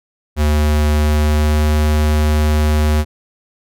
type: tone with pitch glide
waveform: square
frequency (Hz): 75.2 to 75.9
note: D2 to D#2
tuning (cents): +42 to -42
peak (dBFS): -12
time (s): 0.36-3.05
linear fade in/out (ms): 50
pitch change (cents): +16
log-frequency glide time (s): 0.98-1.7
effects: none